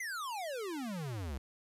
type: exponential sweep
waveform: square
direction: down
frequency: 2108 to 62.4 Hz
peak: -38 dBFS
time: 0-1.38 s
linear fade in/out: 5 ms
effects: resampled to 32000 Hz + 11-bit